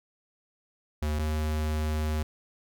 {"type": "tone pair in turn", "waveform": "square", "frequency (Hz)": [75.6, 77.01], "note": ["D#2", "D#2"], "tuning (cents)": [-49, -17], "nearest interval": "unison", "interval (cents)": 32, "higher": "second", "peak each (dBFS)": -27, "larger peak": "neither", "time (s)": [[1.02, 1.19], [1.19, 2.23]], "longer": "second", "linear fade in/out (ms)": 5, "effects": []}